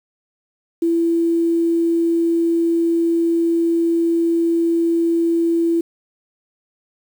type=tone with quantisation; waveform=sine; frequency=335 Hz; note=E4; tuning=28 cents sharp; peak=-14 dBFS; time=0.82-5.81 s; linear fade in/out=5 ms; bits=7; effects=none